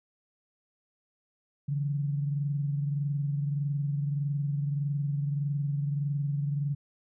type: tone pair together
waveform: sine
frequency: 142.45 / 164.1 Hz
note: C#3 / E3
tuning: +48 / -8 cents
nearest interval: major second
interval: 244 cents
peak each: -27 / -38 dBFS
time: 1.68-6.75 s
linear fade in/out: 10 ms
effects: none